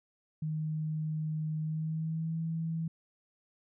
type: tone with pitch glide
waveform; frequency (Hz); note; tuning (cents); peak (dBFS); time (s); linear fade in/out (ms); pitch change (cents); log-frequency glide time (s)
sine; 155.56 to 163.01; D#3 to E3; 0 to -19; -31; 0.42-2.88; 5; +81; 1.6-2.38
effects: none